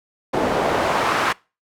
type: noise with band-pass filter sweep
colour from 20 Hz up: pink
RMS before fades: -20 dBFS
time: 0.33-1.33 s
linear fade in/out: 10 ms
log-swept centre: 470 to 1300 Hz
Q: 1.1
effects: noise-tail reverb RT60 0.3 s tail -24 dB re dry